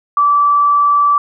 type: tone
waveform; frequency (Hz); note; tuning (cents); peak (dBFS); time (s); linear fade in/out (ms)
sine; 1159; D6; -23; -8; 0.17-1.18; 2
effects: none